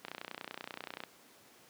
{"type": "click train", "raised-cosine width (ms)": 0.3, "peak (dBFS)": -24, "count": 31, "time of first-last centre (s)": [0.05, 1.037], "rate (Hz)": 30.4, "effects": ["pink hiss -60 dBFS RMS until 1.69 s", "high-pass 200 Hz 12 dB/octave"]}